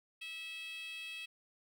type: tone with high-pass filter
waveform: 10% pulse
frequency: 651 Hz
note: E5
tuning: 22 cents flat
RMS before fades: -45 dBFS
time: 0.21-1.26 s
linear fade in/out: 10 ms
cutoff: 2800 Hz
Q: 8.6
effects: none